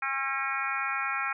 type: harmonic tone with a mistuned harmonic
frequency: 270.8 Hz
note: C#4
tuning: 40 cents flat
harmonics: 3 / 4 / 5 / 6 / 7 / 8 / 9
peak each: -38 / -37 / -32 / -36 / -37 / -37 / -36 dBFS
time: 0.02-1.33 s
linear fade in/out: 5 ms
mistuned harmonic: 8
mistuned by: +31 cents
effects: none